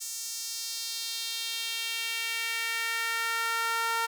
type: tone with high-pass filter sweep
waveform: sawtooth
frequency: 457.8 Hz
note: A#4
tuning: 31 cents flat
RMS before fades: -32 dBFS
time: 0-4.07 s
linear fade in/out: 20 ms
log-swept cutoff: 6700 to 1100 Hz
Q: 2
effects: none